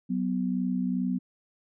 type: tone pair together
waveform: sine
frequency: 186.7 / 249.2 Hz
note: F#3 / B3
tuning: +16 / +16 cents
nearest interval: perfect fourth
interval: 500 cents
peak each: -28 dBFS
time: 0.09-1.19 s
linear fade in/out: 20 ms
effects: none